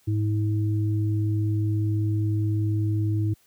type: tone pair together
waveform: sine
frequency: 105.32 / 321.3 Hz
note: G#2 / E4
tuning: +25 / -44 cents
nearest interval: octave + perfect fifth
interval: 1931 cents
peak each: -21 / -30 dBFS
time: 0.07-3.34 s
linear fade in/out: 10 ms
effects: white hiss -62 dBFS RMS until 3.46 s + high-pass 60 Hz 12 dB/octave